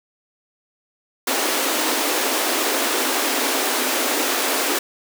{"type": "high-pass noise", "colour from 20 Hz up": "pink", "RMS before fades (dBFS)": -21, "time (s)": [1.27, 4.79], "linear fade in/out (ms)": 5, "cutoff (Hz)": 250, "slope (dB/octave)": 96, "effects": []}